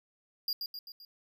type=tone with echo; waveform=square; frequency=4825 Hz; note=D8; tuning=46 cents sharp; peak=-30 dBFS; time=0.48-0.53 s; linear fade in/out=2 ms; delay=130 ms; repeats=4; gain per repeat=-5 dB; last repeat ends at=1.05 s; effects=none